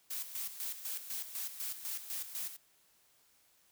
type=noise with tremolo; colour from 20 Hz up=blue; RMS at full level=-39 dBFS; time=0.1-2.57 s; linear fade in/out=10 ms; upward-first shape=square; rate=4 Hz; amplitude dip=65%; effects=white hiss -69 dBFS RMS until 3.71 s